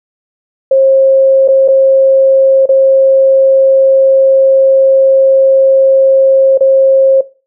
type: tone with dropouts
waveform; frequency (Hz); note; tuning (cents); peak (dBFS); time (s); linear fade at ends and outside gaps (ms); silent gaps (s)
sine; 536; C5; +42; -3; 0.71-7.21; 5; 1.478-1.485 / 1.679-1.684 / 2.658-2.69 / 6.576-6.607
effects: noise-tail reverb RT60 0.3 s tail -17 dB re dry